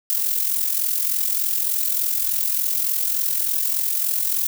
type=noise with amplitude modulation; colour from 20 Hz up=violet; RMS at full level=-19 dBFS; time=0.1-4.47 s; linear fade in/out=0 ms; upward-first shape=sine; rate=43.4 Hz; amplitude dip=60%; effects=none